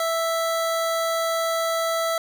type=tone; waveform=25% pulse; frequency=659.3 Hz; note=E5; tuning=in tune; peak=-18 dBFS; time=0-2.18 s; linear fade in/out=2 ms; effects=none